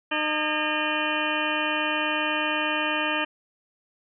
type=harmonic tone with a mistuned harmonic; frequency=304.7 Hz; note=D#4; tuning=36 cents flat; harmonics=1 / 2 / 3 / 4 / 5 / 6 / 8 / 9 / 10; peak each=-32 / -32 / -32 / -32 / -32 / -32 / -32 / -32 / -32 dBFS; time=0.11-3.25 s; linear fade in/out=10 ms; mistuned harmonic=5; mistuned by=+100 cents; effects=none